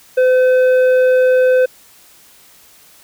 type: tone with tanh clipping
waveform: triangle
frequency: 510 Hz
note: C5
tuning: 44 cents flat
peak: -10 dBFS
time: 0.17-1.66 s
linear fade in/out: 10 ms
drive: 12 dB
effects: white hiss -46 dBFS RMS until 3.03 s